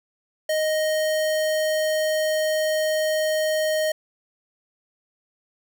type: tone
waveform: square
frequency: 622.3 Hz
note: D#5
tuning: in tune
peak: -21 dBFS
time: 0.49-3.92 s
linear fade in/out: 5 ms
effects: none